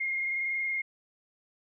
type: tone with frequency modulation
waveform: sine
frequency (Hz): 2133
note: C7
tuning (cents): +33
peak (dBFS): -28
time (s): 0-0.82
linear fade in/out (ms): 10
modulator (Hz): 21.3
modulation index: 1.3
effects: none